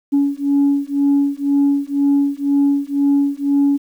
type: beating tone pair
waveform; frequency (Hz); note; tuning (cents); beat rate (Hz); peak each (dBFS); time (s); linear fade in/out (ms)
sine; 280.9 / 282.9; C#4 / C#4; +23 / +35; 2; -15; 0.12-3.78; 20
effects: tanh soft clip ceiling -8 dBFS + 8-bit